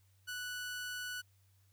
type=tone; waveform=sawtooth; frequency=1480 Hz; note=F#6; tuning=in tune; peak=-36 dBFS; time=0.27-1.22 s; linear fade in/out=20 ms; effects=added 96 Hz sine -66 dBFS peak until 1.72 s + white hiss -75 dBFS RMS until 1.72 s